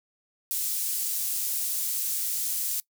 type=high-pass noise; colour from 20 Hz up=pink; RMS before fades=-29 dBFS; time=0.51-2.8 s; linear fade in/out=0 ms; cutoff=9000 Hz; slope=12 dB/octave; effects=noise-tail reverb RT60 0.1 s tail -22 dB re dry